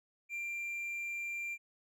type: tone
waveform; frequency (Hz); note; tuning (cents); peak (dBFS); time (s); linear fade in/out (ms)
triangle; 2374; D7; +18; -35; 0.29-1.58; 50
effects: none